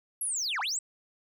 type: linear two-way sweep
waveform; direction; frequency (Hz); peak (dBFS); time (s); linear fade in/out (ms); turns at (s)
sine; down then up; 11460 to 740 to 8310; -26; 0.21-0.79; 5; 0.6
effects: tanh soft clip ceiling -28 dBFS